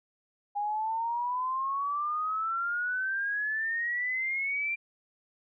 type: exponential sweep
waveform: sine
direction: up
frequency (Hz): 813 to 2378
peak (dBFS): -28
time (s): 0.55-4.76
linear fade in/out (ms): 20
effects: none